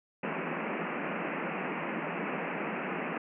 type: band-pass noise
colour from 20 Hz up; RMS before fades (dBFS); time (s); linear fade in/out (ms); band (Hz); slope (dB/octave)
pink; -35; 0.23-3.18; 5; 160 to 2700; 96
effects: none